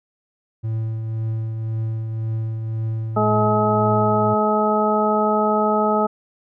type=tone with tremolo; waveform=triangle; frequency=111.4 Hz; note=A2; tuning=22 cents sharp; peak=-18 dBFS; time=0.63-4.35 s; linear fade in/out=20 ms; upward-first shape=triangle; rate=1.9 Hz; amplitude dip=40%
type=harmonic tone; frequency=212.8 Hz; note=G#3; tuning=42 cents sharp; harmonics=1 / 2 / 3 / 4 / 6; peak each=-22 / -22 / -22 / -22 / -22 dBFS; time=3.16-6.07 s; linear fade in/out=10 ms
effects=none